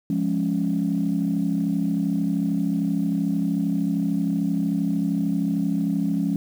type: chord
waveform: sine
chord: Db major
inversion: first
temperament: equal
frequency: 174.61 / 207.7 / 277.2 Hz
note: F3 / Ab3 / Db4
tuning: 0 / 0 / 0 cents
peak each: -24 dBFS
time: 0.1-6.36 s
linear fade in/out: 2 ms
effects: tanh soft clip ceiling -13 dBFS + 8-bit